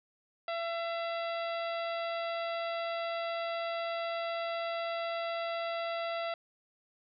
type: harmonic tone with a mistuned harmonic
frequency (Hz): 673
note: E5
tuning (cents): +36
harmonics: 1 / 2 / 3 / 4 / 5 / 6 / 7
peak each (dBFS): -34 / -40 / -44 / -46 / -48 / -50 / -51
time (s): 0.48-6.34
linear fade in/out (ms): 2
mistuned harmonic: 6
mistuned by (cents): -58
effects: none